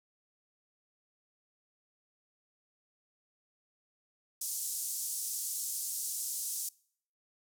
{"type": "band-pass noise", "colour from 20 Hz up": "pink", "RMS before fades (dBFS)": -37, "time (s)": [4.41, 6.69], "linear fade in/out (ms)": 5, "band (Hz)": [6300, 14000], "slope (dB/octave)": 24, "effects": ["noise-tail reverb RT60 0.6 s tail -24 dB re dry"]}